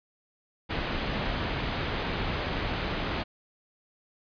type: low-pass noise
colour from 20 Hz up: pink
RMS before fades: -31 dBFS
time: 0.69-3.24 s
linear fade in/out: 20 ms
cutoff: 3900 Hz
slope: 24 dB/octave
effects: resampled to 11025 Hz